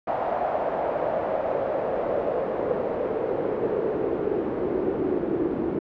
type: noise with band-pass filter sweep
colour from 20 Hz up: pink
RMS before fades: -26 dBFS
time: 0.07-5.79 s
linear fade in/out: 5 ms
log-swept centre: 710 to 330 Hz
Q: 3.9
effects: low-pass 2000 Hz 12 dB/octave